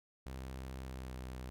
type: tone with pitch glide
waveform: sawtooth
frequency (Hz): 65.3 to 63.59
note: C2 to C2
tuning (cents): -3 to -49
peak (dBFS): -39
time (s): 0.26-1.5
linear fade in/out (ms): 0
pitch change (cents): -46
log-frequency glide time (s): 0.8-1.21
effects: none